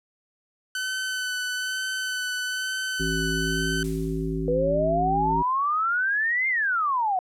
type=tone with vibrato; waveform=sawtooth; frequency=1511 Hz; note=F#6; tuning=36 cents sharp; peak=-23 dBFS; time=0.75-3.83 s; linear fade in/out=2 ms; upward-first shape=sine; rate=1.1 Hz; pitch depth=17 cents each way
type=harmonic tone; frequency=54.1 Hz; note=A1; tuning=29 cents flat; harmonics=1 / 3 / 5 / 7; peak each=-31 / -29 / -31 / -31 dBFS; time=2.99-5.43 s; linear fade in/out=20 ms
type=noise with exponential decay; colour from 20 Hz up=blue; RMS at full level=-38 dBFS; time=3.84-4.72 s; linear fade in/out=1 ms; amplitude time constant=190 ms
type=exponential two-way sweep; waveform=sine; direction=up then down; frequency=480.5 to 2131 to 716 Hz; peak=-21 dBFS; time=4.48-7.19 s; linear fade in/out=2 ms; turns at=6.48 s
effects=low-pass 11000 Hz 12 dB/octave